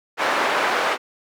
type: band-pass noise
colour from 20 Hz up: white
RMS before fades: -21 dBFS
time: 0.17-0.98 s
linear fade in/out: 50 ms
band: 450 to 1500 Hz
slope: 12 dB/octave
effects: none